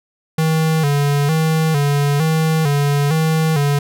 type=tone with vibrato; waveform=square; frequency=151.1 Hz; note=D3; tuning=50 cents sharp; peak=-14 dBFS; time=0.38-3.79 s; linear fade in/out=5 ms; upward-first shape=square; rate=1.1 Hz; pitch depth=91 cents each way; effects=none